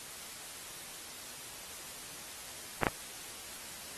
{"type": "clicks", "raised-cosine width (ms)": 0.5, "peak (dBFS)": -11, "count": 2, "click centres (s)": [2.833, 2.868], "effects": ["white hiss -46 dBFS RMS until 3.97 s", "AAC 32 kbps"]}